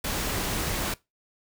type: noise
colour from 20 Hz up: pink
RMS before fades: -29 dBFS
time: 0.04-0.94 s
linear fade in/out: 5 ms
effects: noise-tail reverb RT60 0.2 s tail -20 dB re dry